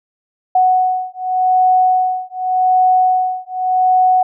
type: beating tone pair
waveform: sine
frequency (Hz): 740 / 740.86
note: F#5 / F#5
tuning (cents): 0 / +2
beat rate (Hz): 0.86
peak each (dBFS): -14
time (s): 0.55-4.23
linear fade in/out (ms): 5
effects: none